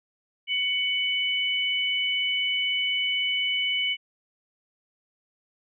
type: tone pair together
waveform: sine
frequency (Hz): 2238 / 2988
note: C#7 / F#7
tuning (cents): +16 / +16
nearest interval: perfect fourth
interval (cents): 500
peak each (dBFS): -27 / -25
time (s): 0.47-3.97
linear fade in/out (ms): 50
effects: none